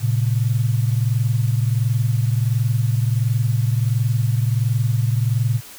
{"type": "tone pair together", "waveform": "sine", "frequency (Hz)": [113.18, 134.6], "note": ["A2", "C3"], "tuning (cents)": [49, 49], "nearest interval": "minor third", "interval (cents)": 300, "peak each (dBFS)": [-17, -21], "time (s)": [0, 5.61], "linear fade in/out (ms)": 50, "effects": ["white hiss -40 dBFS RMS until 5.78 s"]}